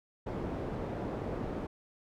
white low-pass noise, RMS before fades -37 dBFS, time 0.26-1.67 s, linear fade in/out 10 ms, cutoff 480 Hz, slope 12 dB/octave, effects none

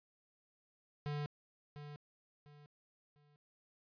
square tone with echo, 146.83 Hz, D3, in tune, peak -38 dBFS, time 1.06-1.26 s, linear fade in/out 0 ms, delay 700 ms, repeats 3, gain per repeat -10 dB, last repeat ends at 3.36 s, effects resampled to 11025 Hz

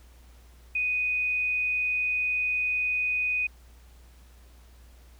sine tone, 2489 Hz, D#7, in tune, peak -24 dBFS, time 0.75-3.47 s, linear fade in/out 5 ms, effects added 60 Hz sine -50 dBFS peak until 5.19 s + pink hiss -60 dBFS RMS until 5.19 s

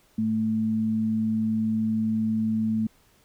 sine tone pair together, 107.36 / 220 Hz, A2 / A3, -42 / 0 cents, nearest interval octave, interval 1242 cents, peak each -34 / -22 dBFS, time 0.18-2.87 s, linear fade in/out 5 ms, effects pink hiss -61 dBFS RMS until 3.24 s

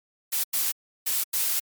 blue noise bursts at uneven times, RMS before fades -25 dBFS, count 4, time 0.32-0.44 / 0.53-0.72 / 1.06-1.24 / 1.33-1.6 s, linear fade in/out 10 ms, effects MP3 96 kbps

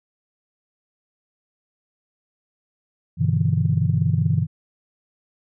sine chord, E minor seventh, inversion first, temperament just, 98.89 / 123.61 / 148.33 / 164.81 Hz, G2 / B2 / D3 / E3, +16 / +2 / +18 / 0 cents, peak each -22 dBFS, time 3.17-4.47 s, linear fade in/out 50 ms, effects tanh soft clip ceiling -6 dBFS

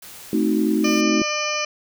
white noise, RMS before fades -40 dBFS, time 0.02-1.01 s, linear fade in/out 5 ms
sine chord, A diminished seventh, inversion none, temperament equal, 220 / 261.6 / 311.1 / 370 Hz, A3 / C4 / Eb4 / Gb4, 0 / 0 / 0 / 0 cents, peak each -21 / -25 / -20 / -25 dBFS, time 0.33-1.22 s, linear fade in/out 2 ms
harmonic tone, 601 Hz, D5, 40 cents sharp, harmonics 1 / 2 / 3 / 4 / 5 / 7 / 8 / 9 / 10, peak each -28 / -28 / -35 / -26 / -32 / -38 / -35 / -33 / -30 dBFS, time 0.84-1.65 s, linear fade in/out 5 ms
effects none

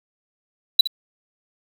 triangle tone with echo, 3951 Hz, B7, in tune, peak -5 dBFS, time 0.79-0.81 s, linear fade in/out 5 ms, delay 64 ms, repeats 1, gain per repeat -14 dB, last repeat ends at 0.874 s, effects 7-bit

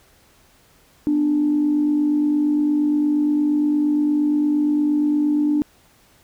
sine tone pair together, 247.9 / 296.5 Hz, B3 / D4, +7 / +17 cents, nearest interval minor third, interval 310 cents, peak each -26 / -15 dBFS, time 1.07-5.62 s, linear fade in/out 0 ms, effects tanh soft clip ceiling -10 dBFS + pink hiss -55 dBFS RMS until 6.23 s

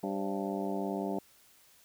harmonic tone with a mistuned harmonic, 97.9 Hz, G2, 2 cents flat, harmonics 2 / 3 / 4 / 5 / 6 / 7 / 8 / 9, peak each -36 / -38 / -38 / -43 / -43 / -40 / -47 / -44 dBFS, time 0.03-1.19 s, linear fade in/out 5 ms, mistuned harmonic 5, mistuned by +110 cents, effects white hiss -62 dBFS RMS until 1.84 s

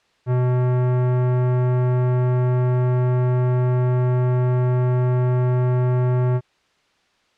sine tone with tanh clipping, 125.1 Hz, B2, 23 cents sharp, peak -18 dBFS, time 0.26-6.41 s, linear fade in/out 50 ms, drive 18 dB, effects white hiss -62 dBFS RMS until 7.37 s + low-pass 4000 Hz 12 dB/octave

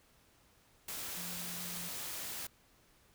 sine tone in noise, 175.3 Hz, F3, 7 cents sharp, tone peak -48 dBFS, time 1.17-1.89 s, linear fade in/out 5 ms, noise white, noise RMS -42 dBFS, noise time 0.88-2.47 s, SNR -9 dB, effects pink hiss -67 dBFS RMS until 3.14 s

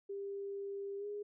sine tone with pitch glide, 398 to 412.3 Hz, G4 to G#4, +26 to -13 cents, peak -39 dBFS, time 0.09-1.23 s, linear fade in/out 10 ms, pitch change +61 cents, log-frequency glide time 0.98-1.06 s, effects none

